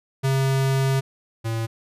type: tone pair in turn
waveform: square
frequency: 134.5 / 113.32 Hz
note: C3 / A#2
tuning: +48 / -49 cents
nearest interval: minor third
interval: 297 cents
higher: first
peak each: -19 / -24 dBFS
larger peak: first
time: 0.23-1.01 / 1.44-1.67 s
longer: first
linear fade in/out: 20 ms
effects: resampled to 32000 Hz